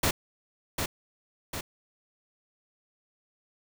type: noise with echo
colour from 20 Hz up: pink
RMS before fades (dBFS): -25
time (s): 0.03-0.11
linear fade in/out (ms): 5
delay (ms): 750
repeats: 2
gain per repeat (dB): -5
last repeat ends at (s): 1.61
effects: none